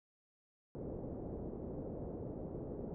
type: low-pass noise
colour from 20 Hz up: white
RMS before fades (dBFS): -44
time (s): 0.75-2.94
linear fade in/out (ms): 0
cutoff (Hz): 500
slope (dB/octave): 24
effects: none